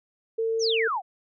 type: tone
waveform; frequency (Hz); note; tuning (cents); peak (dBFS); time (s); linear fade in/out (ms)
sine; 450.6; A4; +41; -23; 0.38-0.88; 10
type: exponential sweep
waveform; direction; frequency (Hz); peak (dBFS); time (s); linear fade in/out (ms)
sine; down; 6740 to 688; -24; 0.59-1.02; 50
effects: none